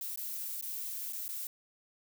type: noise with dropouts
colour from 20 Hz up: violet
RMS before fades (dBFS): -39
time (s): 0.01-1.47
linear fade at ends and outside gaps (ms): 2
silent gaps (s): 0.159-0.174 / 0.612-0.624 / 1.125-1.131 / 1.281-1.289
effects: none